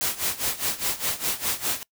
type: noise with tremolo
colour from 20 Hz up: white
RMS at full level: -24 dBFS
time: 0.01-1.83 s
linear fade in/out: 0 ms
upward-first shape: sine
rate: 4.9 Hz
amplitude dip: 85%
effects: noise-tail reverb RT60 0.1 s tail -23 dB re dry